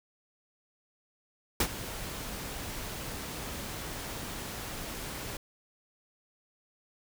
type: noise with ADSR envelope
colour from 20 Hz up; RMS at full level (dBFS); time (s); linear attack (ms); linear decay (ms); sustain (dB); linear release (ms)
pink; -24; 1.6-5.37; 4; 64; -15; 3
effects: none